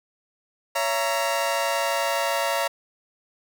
sawtooth chord, A# diminished, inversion first, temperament just, 559.4 / 671.3 / 932.3 Hz, C#5 / E5 / A#5, +16 / +31 / 0 cents, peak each -23 dBFS, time 0.75-2.68 s, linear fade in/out 10 ms, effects 9-bit

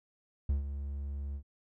triangle tone with ADSR envelope, 70.3 Hz, C#2, 25 cents sharp, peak -23 dBFS, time 0.49-1.43 s, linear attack 5 ms, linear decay 130 ms, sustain -10 dB, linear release 78 ms, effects none

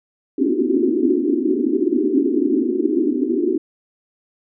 white band-pass noise, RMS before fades -18 dBFS, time 0.38-3.58 s, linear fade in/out 5 ms, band 240 to 390 Hz, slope 96 dB/octave, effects none

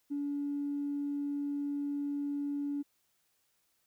triangle tone with tanh clipping, 286.2 Hz, D4, 45 cents flat, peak -32 dBFS, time 0.1-2.83 s, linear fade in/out 20 ms, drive 4 dB, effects white hiss -75 dBFS RMS until 3.86 s

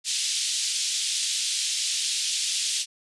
pink band-pass noise, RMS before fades -27 dBFS, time 0.04-2.86 s, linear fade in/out 50 ms, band 3200 to 9100 Hz, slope 24 dB/octave, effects resampled to 24000 Hz

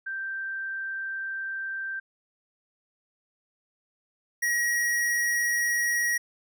sine / square tone pair in turn, 1568 / 1901.3 Hz, G6 / A#6, 0 / +34 cents, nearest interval minor third, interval 334 cents, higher second, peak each -30 / -24 dBFS, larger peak second, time 0.06-2 / 4.42-6.18 s, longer first, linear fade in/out 10 ms, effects none

